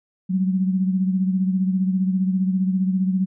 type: beating tone pair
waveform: sine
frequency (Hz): 186.6 / 201.6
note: F#3 / G3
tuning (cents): +15 / +49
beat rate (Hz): 15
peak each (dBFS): -18 / -27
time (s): 0.29-3.26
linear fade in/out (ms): 20
effects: none